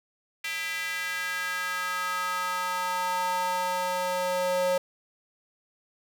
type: tone with high-pass filter sweep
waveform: square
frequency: 181.5 Hz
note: F#3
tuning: 33 cents flat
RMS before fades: -29 dBFS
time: 0.44-4.78 s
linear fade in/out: 5 ms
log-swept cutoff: 2200 to 560 Hz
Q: 3.2
effects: none